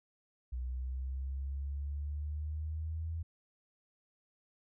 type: exponential sweep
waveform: sine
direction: up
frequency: 61.74 to 82.6 Hz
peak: -35 dBFS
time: 0.52-3.23 s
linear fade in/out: 10 ms
effects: none